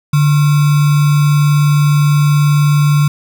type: tone with sample-and-hold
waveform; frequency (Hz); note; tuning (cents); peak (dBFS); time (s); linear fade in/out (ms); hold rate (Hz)
sine; 146.83; D3; 0; -7; 0.13-3.08; 5; 1225
effects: none